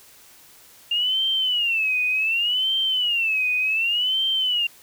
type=tone with vibrato; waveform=sine; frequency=2794 Hz; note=F7; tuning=in tune; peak=-19 dBFS; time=0.91-4.67 s; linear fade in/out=5 ms; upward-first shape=sine; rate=0.67 Hz; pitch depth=200 cents each way; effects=white hiss -50 dBFS RMS until 4.82 s